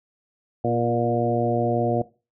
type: harmonic tone with a mistuned harmonic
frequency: 118.7 Hz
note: A#2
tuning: 32 cents sharp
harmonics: 1 / 2 / 3 / 4 / 5 / 6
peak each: -27 / -27 / -27 / -27 / -27 / -27 dBFS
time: 0.64-2.02 s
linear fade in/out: 5 ms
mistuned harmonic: 3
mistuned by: -26 cents
effects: noise-tail reverb RT60 0.3 s tail -18 dB re dry